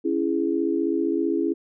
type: chord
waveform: sine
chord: C# minor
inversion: none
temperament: just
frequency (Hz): 277.2 / 332.6 / 415.8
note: C#4 / E4 / G#4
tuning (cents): 0 / +16 / +2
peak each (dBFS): -26 / -23 / -27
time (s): 0.04-1.54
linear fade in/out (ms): 20
effects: none